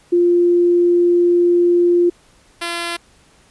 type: tone pair in turn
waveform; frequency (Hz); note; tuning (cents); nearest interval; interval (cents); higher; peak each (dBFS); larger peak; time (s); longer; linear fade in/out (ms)
sine / 5% pulse; 349.2 / 341.8; F4 / F4; 0 / -37; unison; 37; first; -10; neither; 0.12-2.1 / 2.61-2.97; first; 10
effects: pink hiss -52 dBFS RMS until 3.5 s + resampled to 24000 Hz